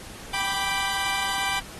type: chord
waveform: 15% pulse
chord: G major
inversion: none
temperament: equal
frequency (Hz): 784 / 987.8 / 1174.7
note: G5 / B5 / D6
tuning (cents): 0 / 0 / 0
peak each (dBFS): -23 / -24 / -27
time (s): 0.33-1.6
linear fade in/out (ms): 10
effects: pink hiss -42 dBFS RMS until 1.79 s + AAC 32 kbps